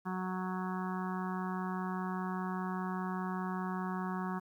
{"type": "harmonic tone", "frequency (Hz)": 185, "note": "F#3", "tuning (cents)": 0, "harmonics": [1, 2, 4, 5, 6, 7, 8, 9], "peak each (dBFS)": [-36, -44, -45, -44, -43, -48, -50, -50], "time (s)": [0.05, 4.4], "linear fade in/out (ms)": 20, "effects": ["11-bit"]}